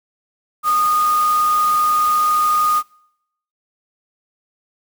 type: tone in noise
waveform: sine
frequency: 1230 Hz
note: D#6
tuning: 20 cents flat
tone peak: -13 dBFS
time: 0.63-2.83 s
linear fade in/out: 50 ms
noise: white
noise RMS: -30 dBFS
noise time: 0.63-2.83 s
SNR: +14 dB
effects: noise-tail reverb RT60 0.8 s tail -26 dB re dry